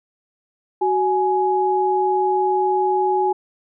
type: tone pair together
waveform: sine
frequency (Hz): 373.6 / 837.1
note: F#4 / G#5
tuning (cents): +17 / +13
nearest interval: octave + major second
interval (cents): 1396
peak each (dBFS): -19 / -18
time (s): 0.81-3.33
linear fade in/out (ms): 10
effects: none